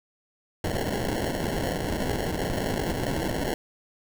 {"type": "noise with sample-and-hold", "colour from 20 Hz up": "violet", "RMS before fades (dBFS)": -28, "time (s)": [0.64, 3.54], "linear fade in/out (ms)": 2, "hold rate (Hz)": 1225, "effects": []}